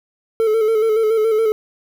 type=tone with vibrato; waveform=triangle; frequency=440 Hz; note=A4; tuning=in tune; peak=-11 dBFS; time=0.4-1.52 s; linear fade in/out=0 ms; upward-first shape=square; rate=7.1 Hz; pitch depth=40 cents each way; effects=7-bit